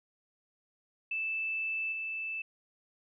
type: tone with level steps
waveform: sine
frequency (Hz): 2637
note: E7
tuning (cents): 0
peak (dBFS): -31 / -34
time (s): 1.11-2.42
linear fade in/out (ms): 5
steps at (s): 1.92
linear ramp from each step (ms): 5
effects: none